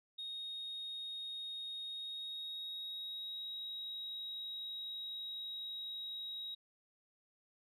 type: tone with pitch glide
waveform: sine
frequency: 3729 to 3812 Hz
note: A#7 to A#7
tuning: 0 to +38 cents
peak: -40 dBFS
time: 0.18-6.55 s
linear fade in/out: 10 ms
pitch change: +38 cents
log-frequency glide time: 1.83-3.49 s
effects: tanh soft clip ceiling -38 dBFS

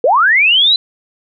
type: linear sweep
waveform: sine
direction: up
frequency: 440 to 4058 Hz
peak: -7 dBFS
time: 0.04-0.76 s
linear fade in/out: 2 ms
effects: none

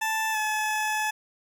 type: tone with pitch glide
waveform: 20% pulse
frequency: 880 to 858.4 Hz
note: A5 to A5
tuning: 0 to -43 cents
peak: -20 dBFS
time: 0.01-1.11 s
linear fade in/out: 10 ms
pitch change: -43 cents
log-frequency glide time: 0.32-0.37 s
effects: none

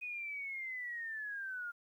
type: linear sweep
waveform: sine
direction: down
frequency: 2499 to 1396.9 Hz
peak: -39 dBFS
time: 0.01-1.72 s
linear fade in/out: 20 ms
effects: 12-bit

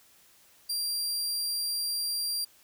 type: tone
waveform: sawtooth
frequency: 4745 Hz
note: D8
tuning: 17 cents sharp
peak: -26 dBFS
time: 0.69-2.45 s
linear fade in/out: 10 ms
effects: white hiss -60 dBFS RMS until 2.63 s

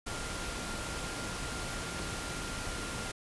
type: tone in noise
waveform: sine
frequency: 1396.9 Hz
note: F6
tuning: in tune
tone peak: -45 dBFS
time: 0.06-3.12 s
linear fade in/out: 10 ms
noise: pink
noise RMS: -38 dBFS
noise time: 0.06-3.12 s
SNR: -10 dB
effects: resampled to 24000 Hz

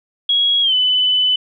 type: tone with pitch glide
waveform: sine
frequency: 3316 to 3006 Hz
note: G#7 to F#7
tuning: -3 to +27 cents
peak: -12 dBFS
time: 0.29-1.36 s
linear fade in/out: 5 ms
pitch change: -170 cents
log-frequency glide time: 0.62-0.74 s
effects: none

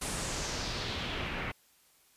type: noise with low-pass filter sweep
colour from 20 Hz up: pink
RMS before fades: -36 dBFS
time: 0.01-1.52 s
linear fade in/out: 10 ms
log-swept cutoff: 10000 to 2100 Hz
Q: 2.2
effects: white hiss -65 dBFS RMS until 2.16 s + resampled to 32000 Hz

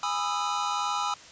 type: chord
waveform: square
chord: E major seventh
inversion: first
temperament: just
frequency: 824.1 / 988.9 / 1236.1 / 1318.5 Hz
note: G#5 / B5 / D#6 / E6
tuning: -14 / +2 / -12 / 0 cents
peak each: -33 dBFS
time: 0.03-1.14 s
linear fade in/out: 2 ms
effects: white hiss -48 dBFS RMS until 1.31 s + resampled to 16000 Hz

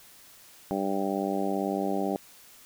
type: harmonic tone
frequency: 98 Hz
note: G2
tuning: in tune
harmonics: 2 / 3 / 4 / 5 / 6 / 7 / 8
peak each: -32 / -32 / -33 / -38 / -35 / -37 / -34 dBFS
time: 0.71-2.16 s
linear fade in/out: 0 ms
effects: white hiss -53 dBFS RMS until 2.65 s

